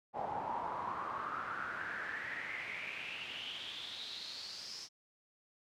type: noise with band-pass filter sweep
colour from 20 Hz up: brown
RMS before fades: -42 dBFS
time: 0.13-4.89 s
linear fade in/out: 50 ms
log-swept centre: 770 to 5400 Hz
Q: 7.1
effects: high-pass 80 Hz 12 dB/octave